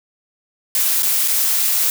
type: noise with dropouts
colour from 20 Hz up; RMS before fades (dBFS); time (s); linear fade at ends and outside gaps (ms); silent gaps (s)
blue; -17; 0.75-1.9; 1; 1.024-1.03 / 1.277-1.281
effects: none